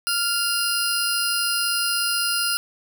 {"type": "tone pair together", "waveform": "20% pulse", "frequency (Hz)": [1396.9, 4978], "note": ["F6", "D#8"], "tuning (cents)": [0, 0], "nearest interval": "octave + minor seventh", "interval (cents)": 2200, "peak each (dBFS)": -18, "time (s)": [0.07, 2.57], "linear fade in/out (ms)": 0, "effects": []}